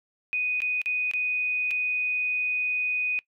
sine tone with dropouts, 2489 Hz, D#7, in tune, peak -24 dBFS, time 0.33-3.19 s, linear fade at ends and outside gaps 0 ms, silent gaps 0.604-0.619 / 0.816-0.859 / 1.113-1.136 / 1.708-1.712 s, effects noise-tail reverb RT60 0.1 s tail -22 dB re dry

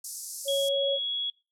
white band-pass noise, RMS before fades -39 dBFS, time 0.04-0.69 s, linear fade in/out 5 ms, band 5000 to 12000 Hz, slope 48 dB/octave
sine tone, 554.4 Hz, C#5, in tune, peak -25 dBFS, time 0.45-0.99 s, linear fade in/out 50 ms
sine tone with pitch glide, 3322 to 3345 Hz, G#7 to G#7, 0 to +12 cents, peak -28 dBFS, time 0.48-1.3 s, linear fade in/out 2 ms, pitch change +12 cents, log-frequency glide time 0.61-1.15 s
effects noise-tail reverb RT60 0.3 s tail -23 dB re dry

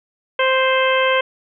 harmonic tone, 523.3 Hz, C5, in tune, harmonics 1 / 2 / 3 / 4 / 5 / 6, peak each -17 / -20 / -22 / -23 / -24 / -25 dBFS, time 0.39-1.21 s, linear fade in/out 5 ms, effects none

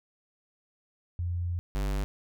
sine / square tone pair in turn, 87.31 / 49.31 Hz, F2 / G1, 0 / +11 cents, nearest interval minor seventh, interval 989 cents, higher first, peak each -28 dBFS, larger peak neither, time 1.19-1.59 / 1.75-2.04 s, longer first, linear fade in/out 0 ms, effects none

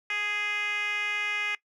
10% pulse tone with band-pass filter, 415.3 Hz, G#4, in tune, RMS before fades -30 dBFS, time 0.1-1.55 s, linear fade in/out 2 ms, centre 2300 Hz, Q 3.5, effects noise-tail reverb RT60 0.1 s tail -21 dB re dry

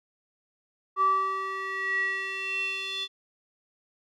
square tone with band-pass filter sweep, 385.7 Hz, G4, 28 cents flat, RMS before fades -29 dBFS, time 0.96-3.08 s, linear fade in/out 50 ms, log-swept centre 1100 to 3500 Hz, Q 8.1, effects none

